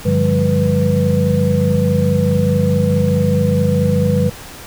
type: tone cluster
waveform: sine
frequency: 97 / 146.1 / 175.5 / 200.2 / 492 Hz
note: G2 / D3 / F3 / G3 / B4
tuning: -18 / -9 / +9 / +37 / -7 cents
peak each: -18 dBFS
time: 0.05-4.3 s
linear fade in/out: 10 ms
effects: pink hiss -34 dBFS RMS until 4.66 s